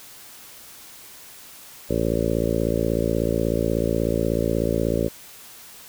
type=harmonic tone; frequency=56.4 Hz; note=A1; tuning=44 cents sharp; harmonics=1 / 2 / 3 / 4 / 5 / 6 / 7 / 8 / 9 / 10; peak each=-29 / -29 / -29 / -29 / -29 / -29 / -29 / -29 / -29 / -29 dBFS; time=1.89-5.09 s; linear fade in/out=20 ms; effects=white hiss -44 dBFS RMS until 5.88 s